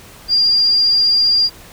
sine tone, 4795 Hz, D8, 35 cents sharp, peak -10 dBFS, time 0.28-1.5 s, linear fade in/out 50 ms, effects pink hiss -40 dBFS RMS until 1.72 s

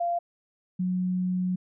sine tone pair in turn, 691 / 182.68 Hz, F5 / F#3, -19 / -22 cents, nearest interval octave + major seventh, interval 2303 cents, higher first, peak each -24 dBFS, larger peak neither, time 0-0.19 / 0.79-1.56 s, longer second, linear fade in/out 10 ms, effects none

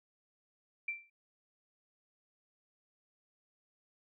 sine tone with exponential decay, 2349 Hz, D7, in tune, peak -31 dBFS, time 0.88-1.1 s, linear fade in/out 5 ms, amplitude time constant 47 ms, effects none

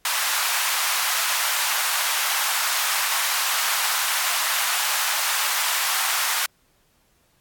pink high-pass noise, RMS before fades -23 dBFS, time 0.05-6.46 s, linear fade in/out 2 ms, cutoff 910 Hz, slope 24 dB/octave, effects pink hiss -63 dBFS RMS until 7.4 s + AAC 64 kbps

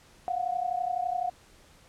sine tone pair together, 704.1 / 736 Hz, F5 / F#5, +14 / -9 cents, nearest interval minor second, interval 77 cents, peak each -30 / -30 dBFS, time 0.28-1.3 s, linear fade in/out 0 ms, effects pink hiss -57 dBFS RMS until 1.88 s + low-pass 10000 Hz 12 dB/octave

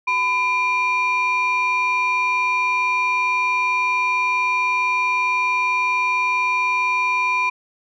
sine tone pair together, 1004.5 / 2389 Hz, B5 / D7, +29 / +29 cents, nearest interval octave + minor third, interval 1500 cents, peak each -18 dBFS, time 0.07-7.5 s, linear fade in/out 10 ms, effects tanh soft clip ceiling -13 dBFS

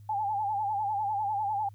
sine tone with vibrato, 830.6 Hz, G#5, in tune, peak -27 dBFS, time 0.09-1.69 s, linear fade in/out 5 ms, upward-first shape sine, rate 10 Hz, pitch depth 96 cents each way, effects added 103 Hz sine -47 dBFS peak until 1.74 s + white hiss -72 dBFS RMS until 1.74 s

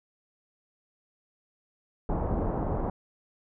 pink low-pass noise, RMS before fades -29 dBFS, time 2.09-2.9 s, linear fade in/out 2 ms, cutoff 930 Hz, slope 24 dB/octave, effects none

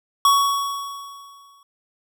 square tone with exponential decay, 1119 Hz, C#6, 16 cents sharp, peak -12 dBFS, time 0.25-1.63 s, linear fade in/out 2 ms, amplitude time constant 300 ms, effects none

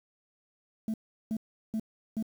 sine tone bursts, 220 Hz, A3, in tune, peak -26 dBFS, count 4, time 0.88-2.226 s, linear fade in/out 2 ms, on 59 ms, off 370 ms, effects tanh soft clip ceiling -27 dBFS + 9-bit

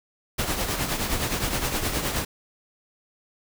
pink noise with tremolo, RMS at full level -24 dBFS, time 0.38-2.25 s, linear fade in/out 10 ms, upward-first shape triangle, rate 9.6 Hz, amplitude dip 60%, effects none

